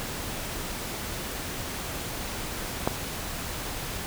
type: click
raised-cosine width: 1 ms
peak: -8 dBFS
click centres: 2.875 s
effects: pink hiss -34 dBFS RMS until 4.06 s